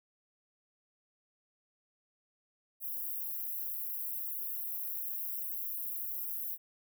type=high-pass noise; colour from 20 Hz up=white; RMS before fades=-38 dBFS; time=2.8-6.58 s; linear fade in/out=50 ms; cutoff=12000 Hz; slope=48 dB/octave; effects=none